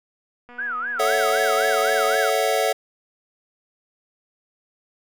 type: click train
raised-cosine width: 0.5 ms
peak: -30 dBFS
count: 406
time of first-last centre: 0.49-2.157 s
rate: 243 Hz
type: tone with vibrato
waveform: sine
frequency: 1450 Hz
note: F#6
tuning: 35 cents flat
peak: -24 dBFS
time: 0.58-2.3 s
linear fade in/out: 10 ms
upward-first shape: sine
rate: 3.9 Hz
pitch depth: 270 cents each way
type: chord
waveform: square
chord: F# minor seventh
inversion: first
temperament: equal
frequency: 440 / 554.4 / 659.3 / 740 Hz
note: A4 / C#5 / E5 / F#5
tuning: 0 / 0 / 0 / 0 cents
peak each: -25 dBFS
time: 0.99-2.73 s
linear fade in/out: 10 ms
effects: none